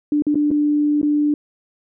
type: tone with dropouts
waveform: sine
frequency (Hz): 295.6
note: D4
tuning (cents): +11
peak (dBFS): -14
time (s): 0.12-1.34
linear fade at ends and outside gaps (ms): 2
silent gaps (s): 0.222-0.267 / 0.345-0.355 / 0.506-0.513 / 1.015-1.029
effects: none